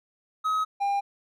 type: tone pair in turn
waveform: triangle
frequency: 1272 / 801.3 Hz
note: D#6 / G5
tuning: +38 / +38 cents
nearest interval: minor sixth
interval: 800 cents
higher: first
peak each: -21 dBFS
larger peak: neither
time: 0.44-0.65 / 0.8-1.01 s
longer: neither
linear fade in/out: 20 ms
effects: none